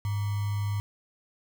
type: tone with sample-and-hold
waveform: sine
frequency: 102.2 Hz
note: G#2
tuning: 27 cents flat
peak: -26 dBFS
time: 0.05-0.8 s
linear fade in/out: 0 ms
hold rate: 1050 Hz
effects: none